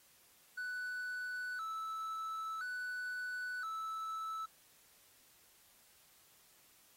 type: tone with vibrato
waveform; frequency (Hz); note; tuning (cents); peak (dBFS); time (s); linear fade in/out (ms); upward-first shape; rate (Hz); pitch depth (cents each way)
triangle; 1396.9; F6; 0; -37; 0.57-4.46; 10; square; 0.49; 110
effects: white hiss -66 dBFS RMS until 6.96 s + AAC 48 kbps